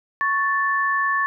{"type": "tone pair together", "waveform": "sine", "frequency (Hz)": [1108.7, 1756.6], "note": ["C#6", "A6"], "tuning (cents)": [0, -3], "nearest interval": "minor sixth", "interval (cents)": 797, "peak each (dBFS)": -21, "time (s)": [0.21, 1.26], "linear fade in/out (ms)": 0, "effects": []}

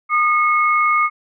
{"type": "tone pair together", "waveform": "sine", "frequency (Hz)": [1221.8, 2181], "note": ["D#6", "C#7"], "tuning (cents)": [-32, -29], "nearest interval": "minor seventh", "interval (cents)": 1003, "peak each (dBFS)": [-14, -18], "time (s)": [0.09, 1.1], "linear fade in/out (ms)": 50, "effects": []}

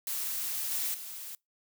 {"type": "noise with level steps", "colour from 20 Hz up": "blue", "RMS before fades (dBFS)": [-34, -32, -42], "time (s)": [0.07, 1.35], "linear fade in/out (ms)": 2, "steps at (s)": [0.71, 0.94], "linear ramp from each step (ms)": 5, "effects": ["noise-tail reverb RT60 0.2 s tail -26 dB re dry"]}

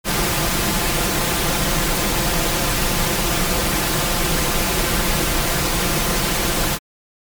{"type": "noise with comb filter", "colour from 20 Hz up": "pink", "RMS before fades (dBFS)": -19, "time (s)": [0.04, 6.79], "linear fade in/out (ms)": 50, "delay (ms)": 5.8, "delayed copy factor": 0.5, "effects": ["MP3 96 kbps"]}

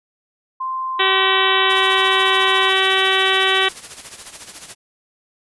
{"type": "tone", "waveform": "sine", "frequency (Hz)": 1044, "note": "C6", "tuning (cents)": -4, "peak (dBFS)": -21, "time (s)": [0.6, 2.7], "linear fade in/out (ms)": 10}
{"type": "harmonic tone", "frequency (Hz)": 381.7, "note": "G4", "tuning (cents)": -46, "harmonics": [1, 2, 3, 4, 5, 6, 7, 8, 9, 10], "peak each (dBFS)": [-22, -25, -23, -23, -21, -25, -25, -21, -24, -24], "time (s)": [0.99, 3.69], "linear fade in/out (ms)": 10}
{"type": "noise with tremolo", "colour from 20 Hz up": "white", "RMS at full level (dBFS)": -33, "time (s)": [1.69, 4.75], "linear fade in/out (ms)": 20, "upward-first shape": "sine", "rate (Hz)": 14, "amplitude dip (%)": 65}
{"effects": ["resampled to 24000 Hz"]}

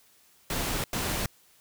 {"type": "noise bursts at uneven times", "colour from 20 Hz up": "pink", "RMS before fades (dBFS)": -30, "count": 2, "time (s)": [[0.5, 0.84], [0.93, 1.26]], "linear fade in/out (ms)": 2, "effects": ["white hiss -61 dBFS RMS until 1.6 s"]}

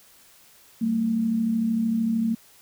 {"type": "tone pair together", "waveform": "sine", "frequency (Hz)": [193.7, 226.9], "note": ["G3", "A#3"], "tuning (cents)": [-20, -47], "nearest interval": "minor third", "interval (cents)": 273, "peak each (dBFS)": [-30, -21], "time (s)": [0.81, 2.35], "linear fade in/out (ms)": 10, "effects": ["white hiss -54 dBFS RMS until 2.61 s"]}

